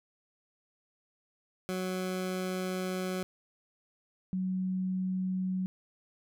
20% pulse / sine tone pair in turn, 185 / 186.18 Hz, F#3 / F#3, 0 / +11 cents, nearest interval unison, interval 11 cents, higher second, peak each -27 / -29 dBFS, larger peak first, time 1.69-3.23 / 4.33-5.66 s, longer first, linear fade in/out 0 ms, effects none

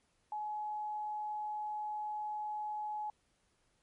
sine tone, 846 Hz, G#5, 32 cents sharp, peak -36 dBFS, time 0.32-3.1 s, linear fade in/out 2 ms, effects pink hiss -75 dBFS RMS until 3.82 s + MP3 48 kbps

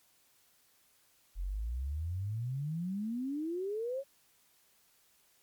sine exponential sweep, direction up, 42 to 563 Hz, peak -33 dBFS, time 1.35-4.04 s, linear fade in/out 50 ms, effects white hiss -68 dBFS RMS until 5.42 s + MP3 96 kbps

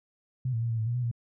sine tone with pitch steps, 128 / 113.8 / 116.9 / 114 / 110.1 / 119.2 / 123.9 / 117.7 Hz, C3 / A#2 / A#2 / A#2 / A2 / A#2 / B2 / A#2, -38 / -41 / +5 / -38 / +2 / +39 / +6 / +17 cents, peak -26 dBFS, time 0.45-1.114 s, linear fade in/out 5 ms, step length 83 ms, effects none

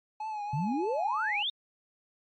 triangle tone with vibrato, 848 Hz, G#5, 36 cents sharp, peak -31 dBFS, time 0.2-1.43 s, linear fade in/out 5 ms, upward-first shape triangle, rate 3.2 Hz, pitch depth 69 cents each way
sine exponential sweep, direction up, 130.81 to 3756 Hz, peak -28 dBFS, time 0.53-1.5 s, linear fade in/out 5 ms
effects MP3 32 kbps

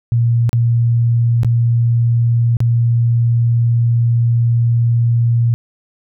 sine tone with dropouts, 117.6 Hz, A#2, 16 cents sharp, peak -10 dBFS, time 0.12-5.54 s, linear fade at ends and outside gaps 0 ms, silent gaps 0.493-0.53 / 1.433-1.447 / 2.569-2.604 s, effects none

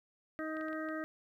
harmonic tone, 313.9 Hz, D#4, 15 cents sharp, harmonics 1 / 2 / 4 / 5 / 6, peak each -39 / -42 / -45 / -46 / -47 dBFS, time 0.39-1.04 s, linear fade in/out 0 ms
clicks, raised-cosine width 0.3 ms, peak -38 dBFS, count 5, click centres 0.569 / 0.611 / 0.684 / 0.73 / 0.888 s
effects 12-bit

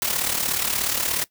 white noise with amplitude modulation, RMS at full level -21 dBFS, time 0.02-1.24 s, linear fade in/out 0 ms, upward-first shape sine, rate 36.8 Hz, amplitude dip 65%, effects noise-tail reverb RT60 0.1 s tail -18 dB re dry

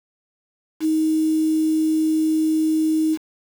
sine tone with quantisation, 314.6 Hz, D#4, 19 cents sharp, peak -16 dBFS, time 0.8-3.18 s, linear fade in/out 50 ms, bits 6, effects none

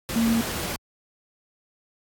sine tone in noise, 228.7 Hz, A#3, 33 cents flat, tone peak -19 dBFS, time 0.16-0.41 s, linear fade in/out 0 ms, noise pink, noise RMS -30 dBFS, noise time 0.09-0.76 s, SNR +8 dB, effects high-pass 60 Hz 12 dB/octave + AAC 64 kbps

